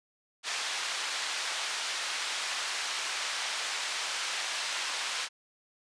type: band-pass noise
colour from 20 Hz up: white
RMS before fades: -34 dBFS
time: 0.43-5.29 s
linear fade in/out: 50 ms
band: 850 to 4800 Hz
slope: 12 dB/octave
effects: resampled to 22050 Hz